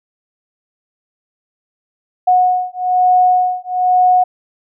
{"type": "beating tone pair", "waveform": "sine", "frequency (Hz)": [730, 731.1], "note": ["F#5", "F#5"], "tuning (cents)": [-24, -21], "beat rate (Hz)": 1.1, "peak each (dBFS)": -13, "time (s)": [2.27, 4.24], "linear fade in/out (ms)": 10, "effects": []}